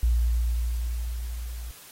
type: tone with level ramp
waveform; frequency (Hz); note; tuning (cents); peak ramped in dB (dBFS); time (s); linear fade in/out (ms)
sine; 58.6; A#1; +10; -18 to -33; 0.03-1.71; 0
effects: white hiss -48 dBFS RMS until 1.91 s + AAC 48 kbps